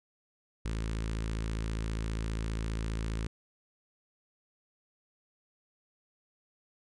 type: tone with notch filter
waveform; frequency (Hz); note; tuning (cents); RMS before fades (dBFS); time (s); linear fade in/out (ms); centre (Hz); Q
sawtooth; 54.9; A1; -3; -34; 0.65-3.27; 5; 720; 1.2
effects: resampled to 22050 Hz